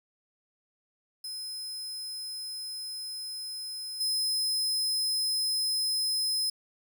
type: tone with level steps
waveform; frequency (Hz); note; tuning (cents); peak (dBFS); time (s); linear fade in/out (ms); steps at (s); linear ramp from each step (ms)
sawtooth; 5100; D#8; +42; -33 / -24; 1.24-6.5; 5; 4; 10
effects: 10-bit